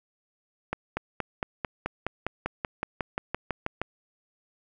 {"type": "accelerating click train", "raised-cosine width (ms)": 0.5, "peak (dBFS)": -13, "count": 17, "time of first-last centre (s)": [0.73, 3.816], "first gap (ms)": 240, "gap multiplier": 0.97, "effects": []}